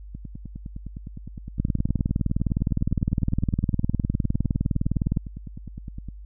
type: two click trains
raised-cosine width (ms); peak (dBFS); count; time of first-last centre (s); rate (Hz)
5; -10 / -23; 71 / 59; 1.6-5.171 / 0.15-6.087; 19.6 / 9.77
effects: added 50 Hz sine -38 dBFS peak until 6.25 s